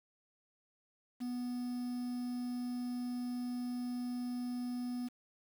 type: tone with quantisation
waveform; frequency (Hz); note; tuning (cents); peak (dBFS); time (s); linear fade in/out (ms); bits
triangle; 246.2; B3; -5; -34; 1.2-5.09; 20; 9
effects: none